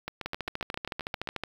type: two click trains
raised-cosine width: 0.3 ms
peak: -18 / -16 dBFS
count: 10 / 17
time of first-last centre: 0.08-1.274 / 0.26-1.436 s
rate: 7.54 / 13.6 Hz
effects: 7-bit